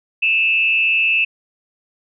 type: tone with frequency modulation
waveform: sine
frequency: 2637 Hz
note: E7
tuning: in tune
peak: -13 dBFS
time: 0.22-1.25 s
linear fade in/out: 10 ms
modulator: 176 Hz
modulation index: 0.56
effects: none